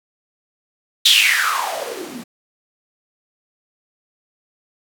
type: noise with band-pass filter sweep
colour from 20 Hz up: blue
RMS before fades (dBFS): -18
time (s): 1.05-2.24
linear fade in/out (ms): 10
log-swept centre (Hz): 3800 to 200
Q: 6.8
effects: none